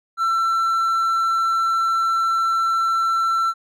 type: tone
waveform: triangle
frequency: 1343 Hz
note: E6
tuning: 32 cents sharp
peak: -15 dBFS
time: 0.17-3.54 s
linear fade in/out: 50 ms
effects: none